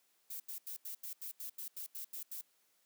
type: noise bursts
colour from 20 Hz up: violet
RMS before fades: -44 dBFS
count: 12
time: 0.3-2.413 s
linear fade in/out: 5 ms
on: 100 ms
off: 83 ms
effects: white hiss -74 dBFS RMS until 2.85 s + high-pass 200 Hz 12 dB/octave